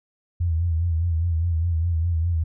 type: tone with vibrato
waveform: sine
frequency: 83.6 Hz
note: E2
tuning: 25 cents sharp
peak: -19 dBFS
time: 0.4-2.44 s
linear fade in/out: 10 ms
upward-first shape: sine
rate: 4.9 Hz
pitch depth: 76 cents each way
effects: none